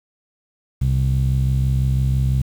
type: tone with low-pass filter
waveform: sawtooth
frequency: 66 Hz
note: C2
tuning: 16 cents sharp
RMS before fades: -18 dBFS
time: 0.81-2.42 s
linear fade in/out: 5 ms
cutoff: 140 Hz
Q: 3.1
effects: 7-bit